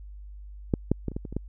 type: clicks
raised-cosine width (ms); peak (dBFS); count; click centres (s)
3; -9 / -8 / -16 / -25 / -18 / -23 / -25 / -15; 8; 0.738 / 0.916 / 1.083 / 1.117 / 1.165 / 1.252 / 1.326 / 1.366
effects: added 50 Hz sine -40 dBFS peak until 1.48 s